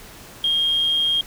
sine tone, 3231 Hz, G#7, 48 cents flat, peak -16 dBFS, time 0.44-1.21 s, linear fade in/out 2 ms, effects tanh soft clip ceiling -12 dBFS + pink hiss -42 dBFS RMS until 1.26 s

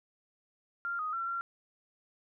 sine tone with pitch steps, 1390 / 1249 / 1356 / 1373 Hz, F6 / D#6 / E6 / F6, -9 / +6 / +49 / -30 cents, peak -32 dBFS, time 0.85-1.41 s, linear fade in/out 0 ms, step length 140 ms, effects none

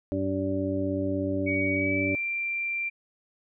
harmonic tone, 96.4 Hz, G2, 28 cents flat, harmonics 1 / 2 / 3 / 4 / 6, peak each -33 / -36 / -28 / -35 / -32 dBFS, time 0.12-2.15 s, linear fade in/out 0 ms
sine tone with pitch glide, 2254 to 2363 Hz, C#7 to D7, +28 to +10 cents, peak -27 dBFS, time 1.46-2.9 s, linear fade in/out 20 ms, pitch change +82 cents, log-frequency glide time 1.73-2.21 s
effects none

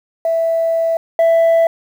sine tone pair in turn, 659.3 / 662.4 Hz, E5 / E5, 0 / +8 cents, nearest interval unison, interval 8 cents, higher second, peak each -12 / -6 dBFS, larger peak second, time 0.25-0.97 / 1.19-1.67 s, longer first, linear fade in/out 2 ms, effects tanh soft clip ceiling -8 dBFS + 7-bit

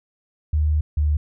sine tone pair in turn, 76.1 / 74.66 Hz, D#2 / D2, -38 / +29 cents, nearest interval unison, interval 33 cents, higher first, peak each -16 dBFS, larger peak neither, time 0.53-0.81 / 0.97-1.17 s, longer first, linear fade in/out 5 ms, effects none

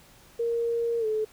sine tone with pitch glide, 466.5 to 432.8 Hz, A#4 to A4, +1 to -29 cents, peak -24 dBFS, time 0.39-1.25 s, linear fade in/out 10 ms, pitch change -130 cents, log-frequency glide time 0.99-1.06 s, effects pink hiss -55 dBFS RMS until 1.32 s

